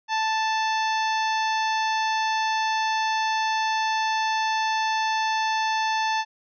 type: harmonic tone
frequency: 880 Hz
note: A5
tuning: in tune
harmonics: 1 / 2 / 3 / 4 / 5 / 6 / 7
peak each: -23 / -29 / -33 / -35 / -37 / -39 / -40 dBFS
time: 0.08-6.25 s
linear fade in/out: 50 ms
effects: none